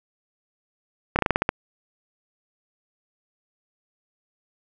slowing click train, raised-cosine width 0.5 ms, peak -4 dBFS, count 8, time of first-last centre 1.16-1.491 s, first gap 29 ms, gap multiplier 1.16, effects none

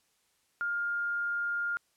sine tone, 1409 Hz, F6, 15 cents sharp, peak -29 dBFS, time 0.61-1.77 s, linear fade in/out 0 ms, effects white hiss -72 dBFS RMS until 1.96 s + low-pass 11000 Hz 12 dB/octave

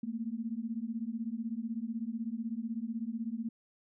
sine beating tone pair, 220 / 236 Hz, A3 / A#3, 0 / +22 cents, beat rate 16 Hz, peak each -37 / -37 dBFS, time 0.03-3.49 s, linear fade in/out 5 ms, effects none

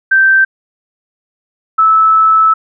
sine tone pair in turn, 1560 / 1307 Hz, G6 / E6, -9 / -15 cents, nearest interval minor third, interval 306 cents, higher first, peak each -5 dBFS, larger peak neither, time 0.11-0.45 / 1.78-2.54 s, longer second, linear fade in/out 10 ms, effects none

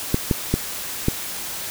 clicks, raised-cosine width 3 ms, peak -4 dBFS, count 4, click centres 0.144 / 0.312 / 0.54 / 1.084 s, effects white hiss -30 dBFS RMS until 1.7 s

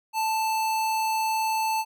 square tone, 881 Hz, A5, 2 cents sharp, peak -24 dBFS, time 0.13-1.85 s, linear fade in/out 50 ms, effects none

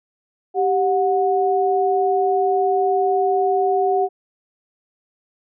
sine tone pair together, 390.6 / 731.4 Hz, G4 / F#5, -6 / -20 cents, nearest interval major seventh, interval 1086 cents, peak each -18 dBFS, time 0.54-4.09 s, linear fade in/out 50 ms, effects none

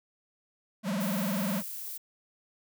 square tone with vibrato, 196.6 Hz, G3, 5 cents sharp, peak -29 dBFS, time 0.83-1.63 s, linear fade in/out 50 ms, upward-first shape triangle, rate 20 Hz, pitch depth 270 cents each way
violet noise, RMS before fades -39 dBFS, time 1-1.98 s, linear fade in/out 10 ms
effects none

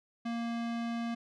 square tone with low-pass filter, 233.1 Hz, A#3, in tune, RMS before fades -35 dBFS, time 0.25-1.15 s, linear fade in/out 10 ms, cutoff 4200 Hz, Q 0.7, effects none

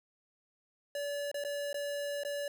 square tone with dropouts, 574 Hz, D5, 40 cents flat, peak -35 dBFS, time 0.95-2.48 s, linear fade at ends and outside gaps 2 ms, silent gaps 1.315-1.343 / 1.439-1.448 / 1.73-1.743 / 2.235-2.249 s, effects none

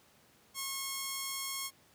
5% pulse tone, 1086 Hz, C#6, 36 cents flat, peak -24 dBFS, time 0.54-1.71 s, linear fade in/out 50 ms, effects pink hiss -64 dBFS RMS until 1.94 s + high-pass 100 Hz 12 dB/octave

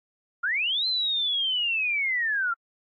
sine linear two-way sweep, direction up then down, 1342 to 4131 to 1342 Hz, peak -23 dBFS, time 0.43-2.54 s, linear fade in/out 10 ms, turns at 0.87 s, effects AAC 32 kbps

